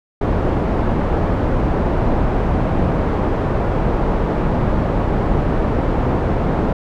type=low-pass noise; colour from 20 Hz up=pink; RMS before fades=-17 dBFS; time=0.21-6.73 s; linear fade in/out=5 ms; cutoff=850 Hz; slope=12 dB/octave; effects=none